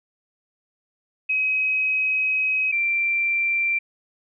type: tone pair in turn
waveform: sine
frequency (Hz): 2538 / 2357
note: D#7 / D7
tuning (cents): +34 / +6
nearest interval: minor second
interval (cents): 128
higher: first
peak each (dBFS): -19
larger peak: neither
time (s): 1.29-2.72 / 2.72-3.79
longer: first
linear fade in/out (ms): 10
effects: none